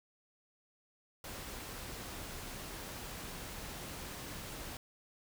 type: noise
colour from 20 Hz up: pink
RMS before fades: -45 dBFS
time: 1.24-4.77 s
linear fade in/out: 2 ms
effects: none